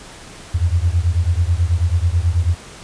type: beating tone pair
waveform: sine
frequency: 82 / 91.2 Hz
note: E2 / F#2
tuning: -9 / -24 cents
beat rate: 9.2 Hz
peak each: -16 / -17 dBFS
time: 0.54-2.55 s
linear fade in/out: 10 ms
effects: pink hiss -38 dBFS RMS until 2.83 s + resampled to 22050 Hz